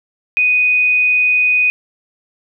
sine tone, 2489 Hz, D#7, in tune, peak -10 dBFS, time 0.37-1.7 s, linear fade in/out 0 ms, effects none

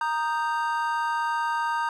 triangle chord, Eb major, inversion second, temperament equal with one note detuned, 932.3 / 1233.1 / 1568 Hz, Bb5 / Eb6 / G6, 0 / -16 / 0 cents, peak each -24 / -29 / -29 dBFS, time 0.01-1.89 s, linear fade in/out 2 ms, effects none

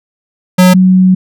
square / sine tone pair in turn, 182.8 / 185.67 Hz, F#3 / F#3, -21 / +6 cents, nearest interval unison, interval 27 cents, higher second, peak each -3 dBFS, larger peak neither, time 0.58-0.74 / 0.74-1.15 s, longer second, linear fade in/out 10 ms, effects none

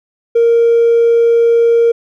sine tone with hard clipping, 465.5 Hz, A#4, 2 cents flat, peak -7 dBFS, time 0.35-1.92 s, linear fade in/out 10 ms, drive 1 dB, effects none

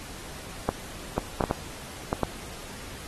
clicks, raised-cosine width 1 ms, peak -10 dBFS, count 7, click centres 0.69 / 1.18 / 1.408 / 1.439 / 1.511 / 2.129 / 2.233 s, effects pink hiss -42 dBFS RMS until 3.07 s + AAC 32 kbps

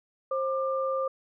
sine tone pair together, 531 / 1192.1 Hz, C5 / D6, +25 / +26 cents, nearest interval octave + major second, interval 1401 cents, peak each -27 / -31 dBFS, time 0.31-1.08 s, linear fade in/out 5 ms, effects none

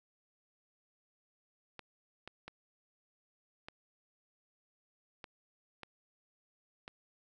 clicks, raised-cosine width 0.3 ms, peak -29 dBFS, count 7, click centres 1.793 / 2.276 / 2.48 / 3.685 / 5.242 / 5.833 / 6.879 s, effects none

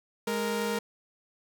sawtooth tone pair together, 208 / 466.2 Hz, G#3 / A#4, +3 / 0 cents, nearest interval octave + major second, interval 1397 cents, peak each -28 / -26 dBFS, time 0.27-0.79 s, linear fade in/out 5 ms, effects none

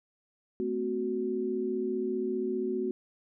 sine chord, F# diminished, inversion first, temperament equal with one note detuned, 220 / 255.1 / 370 Hz, A3 / C4 / F#4, 0 / -44 / 0 cents, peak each -36 / -35 / -30 dBFS, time 0.6-2.91 s, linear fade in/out 0 ms, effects none

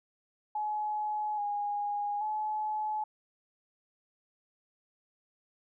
sine tone with pitch steps, 847 / 822 / 855 Hz, G#5 / G#5 / A5, +34 / -18 / -50 cents, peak -30 dBFS, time 0.55-3.04 s, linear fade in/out 5 ms, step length 830 ms, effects none

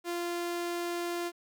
sawtooth tone, 346.4 Hz, F4, 14 cents flat, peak -28 dBFS, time 0.04-1.32 s, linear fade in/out 50 ms, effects 11-bit

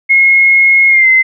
sine tone with pitch glide, 2161 to 2062 Hz, C#7 to C7, -45 to -26 cents, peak -4 dBFS, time 0.09-1.23 s, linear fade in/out 20 ms, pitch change -81 cents, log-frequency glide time 0.89-1.08 s, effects none

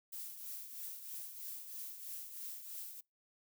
violet noise with tremolo, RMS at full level -44 dBFS, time 0.12-3.01 s, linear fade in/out 10 ms, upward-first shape triangle, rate 3.1 Hz, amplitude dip 60%, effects noise-tail reverb RT60 0.2 s tail -25 dB re dry

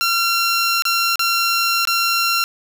15% pulse tone with dropouts, 1369 Hz, F6, 35 cents flat, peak -9 dBFS, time 0.01-2.44 s, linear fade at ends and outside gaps 0 ms, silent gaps 0.822-0.853 / 1.157-1.194 / 1.852-1.873 s, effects none

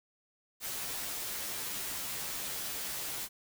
white noise with comb filter, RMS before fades -38 dBFS, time 0.6-3.29 s, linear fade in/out 50 ms, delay 12 ms, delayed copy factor -0.8, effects none

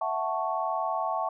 sine chord, F# minor seventh, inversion third, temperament equal, 659.3 / 740 / 880 / 1108.7 Hz, E5 / F#5 / A5 / C#6, 0 / 0 / 0 / 0 cents, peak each -32 dBFS, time 0.01-1.29 s, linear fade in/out 5 ms, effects none

